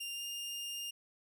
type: tone with pitch glide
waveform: sawtooth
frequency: 2794 to 2813 Hz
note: F7 to F7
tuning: 0 to +12 cents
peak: -36 dBFS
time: 0-0.91 s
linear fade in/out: 10 ms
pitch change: +12 cents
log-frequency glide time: 0.13-0.23 s
effects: none